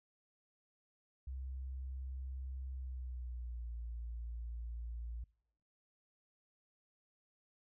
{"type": "tone with pitch glide", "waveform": "sine", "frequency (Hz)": [65.5, 58.02], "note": ["C2", "A#1"], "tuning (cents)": [2, -7], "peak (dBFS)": -40, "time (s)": [1.27, 5.24], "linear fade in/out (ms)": 5, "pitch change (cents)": -209, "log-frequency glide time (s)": [2.71, 3.74], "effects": ["noise-tail reverb RT60 0.7 s tail -25 dB re dry", "tanh soft clip ceiling -36 dBFS"]}